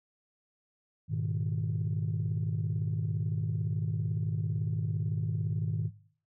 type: chord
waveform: sine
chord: G# minor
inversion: none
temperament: equal with one note detuned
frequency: 103.83 / 121.63 / 155.56 Hz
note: G#2 / B2 / D#3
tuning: 0 / -26 / 0 cents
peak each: -32 / -35 / -31 dBFS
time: 1.08-5.91 s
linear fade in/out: 50 ms
effects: noise-tail reverb RT60 0.5 s tail -17 dB re dry + tanh soft clip ceiling -23 dBFS